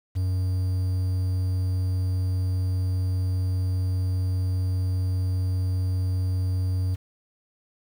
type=tone with quantisation; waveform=triangle; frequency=92.5 Hz; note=F#2; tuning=in tune; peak=-20 dBFS; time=0.15-6.96 s; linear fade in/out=20 ms; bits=8; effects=none

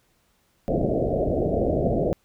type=low-pass noise; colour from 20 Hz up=white; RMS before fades=-23 dBFS; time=0.68-2.13 s; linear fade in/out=0 ms; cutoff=690 Hz; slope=96 dB/octave; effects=pink hiss -66 dBFS RMS until 2.24 s

